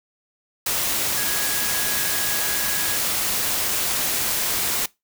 sine tone in noise, 1661.2 Hz, G#6, in tune, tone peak -31 dBFS, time 1.17-2.97 s, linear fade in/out 5 ms, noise white, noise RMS -23 dBFS, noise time 0.66-4.86 s, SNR -11 dB, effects noise-tail reverb RT60 0.2 s tail -22 dB re dry

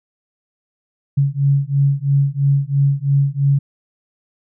sine beating tone pair, 138.3 / 141.3 Hz, C#3 / C#3, -4 / +34 cents, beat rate 3 Hz, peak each -16 dBFS, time 1.17-3.59 s, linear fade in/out 10 ms, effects none

